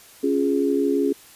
sine chord, Db major, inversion none, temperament equal, 277.2 / 349.2 / 415.3 Hz, Db4 / F4 / Ab4, 0 / 0 / 0 cents, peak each -21 / -25 / -22 dBFS, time 0.23-1.13 s, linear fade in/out 10 ms, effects white hiss -48 dBFS RMS until 1.35 s + resampled to 32000 Hz

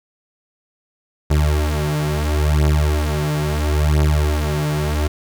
30% pulse beating tone pair, 74.7 / 75.44 Hz, D2 / D2, +30 / +47 cents, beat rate 0.74 Hz, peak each -16 / -15 dBFS, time 1.3-5.08 s, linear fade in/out 10 ms, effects 8-bit

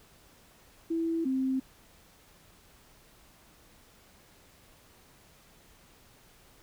sine tone pair in turn, 329.6 / 263 Hz, E4 / C4, 0 / +9 cents, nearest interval major third, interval 391 cents, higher first, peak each -27 / -26 dBFS, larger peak second, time 0.9-1.25 / 1.25-1.6 s, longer neither, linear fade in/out 10 ms, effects pink hiss -59 dBFS RMS until 6.62 s

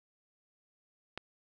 click, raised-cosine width 0.3 ms, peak -22 dBFS, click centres 1.176 s, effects none

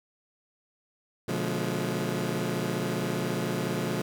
20% pulse chord, B diminished seventh, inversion none, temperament just, 123.47 / 148.16 / 177.8 / 213.4 Hz, B2 / D3 / F3 / Ab3, 0 / +16 / +31 / +47 cents, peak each -29 / -30 / -27 / -29 dBFS, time 1.28-4.02 s, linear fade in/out 5 ms, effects none

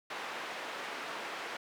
white band-pass noise, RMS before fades -41 dBFS, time 0.1-1.57 s, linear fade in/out 5 ms, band 370 to 2000 Hz, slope 12 dB/octave, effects none

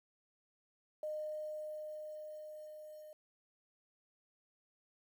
sine tone with level ramp, 612 Hz, D#5, 29 cents flat, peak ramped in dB -37 to -50 dBFS, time 1.03-3.13 s, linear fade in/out 2 ms, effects 11-bit

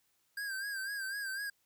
square tone with vibrato, 1600 Hz, G6, 35 cents sharp, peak -37 dBFS, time 0.37-1.5 s, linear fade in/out 5 ms, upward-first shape sine, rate 4 Hz, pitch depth 68 cents each way, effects white hiss -75 dBFS RMS until 1.65 s

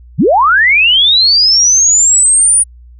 sine linear sweep, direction up, 103.83 to 9640 Hz, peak -5 dBFS, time 0.18-2.64 s, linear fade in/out 20 ms, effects added 60 Hz sine -34 dBFS peak until 2.99 s

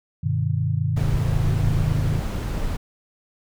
sine chord, G augmented, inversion none, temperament equal with one note detuned, 98 / 123.47 / 152.54 Hz, G2 / B2 / D#3, 0 / 0 / -34 cents, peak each -24 dBFS, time 0.23-2.2 s, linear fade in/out 10 ms
brown noise, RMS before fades -25 dBFS, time 0.96-2.77 s, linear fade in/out 10 ms
effects none

